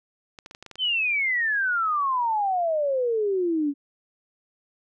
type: clicks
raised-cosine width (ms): 0.2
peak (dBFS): -24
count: 8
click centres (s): 0.388 / 0.461 / 0.511 / 0.549 / 0.626 / 0.663 / 0.713 / 0.756
type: exponential sweep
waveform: sine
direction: down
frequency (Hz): 3136 to 277.2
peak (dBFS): -21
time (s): 0.78-3.74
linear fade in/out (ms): 50
effects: none